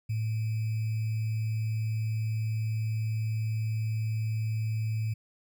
sine tone with sample-and-hold, 110 Hz, A2, in tune, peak -27 dBFS, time 0.09-5.14 s, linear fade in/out 10 ms, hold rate 2450 Hz, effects none

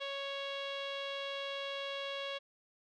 sawtooth tone with low-pass filter, 554.4 Hz, C#5, in tune, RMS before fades -40 dBFS, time 0-2.39 s, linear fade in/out 20 ms, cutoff 3400 Hz, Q 4.3, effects none

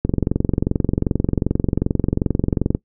click train, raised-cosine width 3 ms, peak -4 dBFS, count 62, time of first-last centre 0.05-2.749 s, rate 22.6 Hz, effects noise-tail reverb RT60 0.1 s tail -21 dB re dry

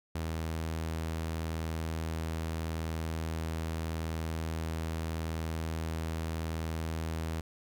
sawtooth tone, 80.8 Hz, E2, 34 cents flat, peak -29 dBFS, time 0.15-7.41 s, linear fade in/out 5 ms, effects none

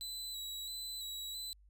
sawtooth tone with vibrato, 3951 Hz, B7, in tune, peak -38 dBFS, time 0.01-1.53 s, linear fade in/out 0 ms, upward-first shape square, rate 1.5 Hz, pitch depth 27 cents each way, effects added 50 Hz sine -60 dBFS peak until 1.69 s

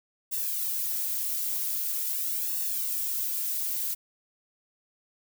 violet noise with flanger, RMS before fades -30 dBFS, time 0.31-3.95 s, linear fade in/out 20 ms, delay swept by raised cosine 1.1 to 3.3 ms, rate 0.44 Hz, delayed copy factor +0.85, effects none

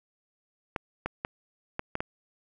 clicks, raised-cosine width 0.5 ms, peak -15 dBFS, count 6, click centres 0.762 / 1.06 / 1.249 / 1.794 / 1.954 / 2.005 s, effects none

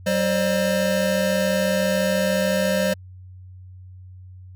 square tone cluster, 189.7 / 529 / 603 Hz, F#3 / C5 / D5, +43 / +19 / +46 cents, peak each -24 dBFS, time 0.06-2.94 s, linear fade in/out 10 ms, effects added 92 Hz sine -39 dBFS peak until 4.55 s

